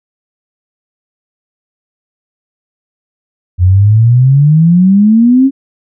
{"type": "exponential sweep", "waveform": "sine", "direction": "up", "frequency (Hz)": [87.31, 276.4], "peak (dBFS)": -3, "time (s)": [3.58, 5.51], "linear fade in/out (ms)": 50, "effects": []}